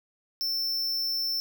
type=tone; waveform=square; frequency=5360 Hz; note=E8; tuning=28 cents sharp; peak=-27 dBFS; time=0.41-1.4 s; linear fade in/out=0 ms; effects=none